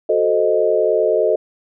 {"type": "chord", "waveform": "sine", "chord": "F# diminished seventh", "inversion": "none", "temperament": "equal", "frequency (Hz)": [370, 440, 523.3, 622.3], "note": ["F#4", "A4", "C5", "Eb5"], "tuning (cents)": [0, 0, 0, 0], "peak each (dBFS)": [-21, -17, -21, -17], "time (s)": [0.09, 1.36], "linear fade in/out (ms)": 5, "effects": []}